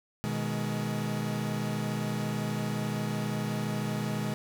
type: chord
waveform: 40% pulse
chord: G# minor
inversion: first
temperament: equal with one note detuned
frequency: 123.47 / 155.56 / 209.2 Hz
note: B2 / D#3 / G#3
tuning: 0 / 0 / +13 cents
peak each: -34 / -34 / -32 dBFS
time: 0.24-4.34 s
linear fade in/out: 0 ms
effects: none